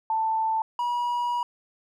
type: tone pair in turn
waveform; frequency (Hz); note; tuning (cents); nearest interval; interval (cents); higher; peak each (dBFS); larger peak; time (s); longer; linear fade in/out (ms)
sine / triangle; 886 / 965; A5 / B5; +12 / -40; minor second; 148; second; -22; neither; 0.1-0.62 / 0.79-1.43; second; 2
effects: none